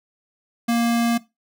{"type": "tone", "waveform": "square", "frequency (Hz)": 234.1, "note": "A#3", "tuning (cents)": 8, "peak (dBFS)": -18, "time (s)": [0.68, 1.18], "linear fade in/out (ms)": 10, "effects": ["noise-tail reverb RT60 0.2 s tail -17 dB re dry"]}